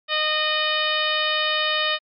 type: harmonic tone with a mistuned harmonic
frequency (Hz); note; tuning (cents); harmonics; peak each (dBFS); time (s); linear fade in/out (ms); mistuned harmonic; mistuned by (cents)
615; D#5; -20; 1 / 2 / 3 / 4 / 5 / 6 / 7 / 8; -28 / -27 / -26 / -29 / -26 / -26 / -33 / -39; 0.08-1.99; 50; 5; -40
effects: MP3 64 kbps